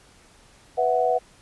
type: chord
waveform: sine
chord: B suspended fourth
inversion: none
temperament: equal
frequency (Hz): 493.9 / 659.3 / 740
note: B4 / E5 / F#5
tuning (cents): 0 / 0 / 0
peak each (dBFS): -23 / -24 / -22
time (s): 0.77-1.19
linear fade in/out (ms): 20
effects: pink hiss -54 dBFS RMS until 1.41 s + resampled to 24000 Hz